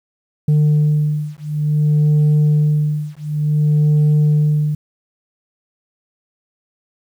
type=beating tone pair; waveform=sine; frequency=150 / 150.56 Hz; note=D3 / D3; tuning=+37 / +43 cents; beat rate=0.56 Hz; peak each=-13 dBFS; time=0.48-4.75 s; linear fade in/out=5 ms; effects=tanh soft clip ceiling -9 dBFS + 8-bit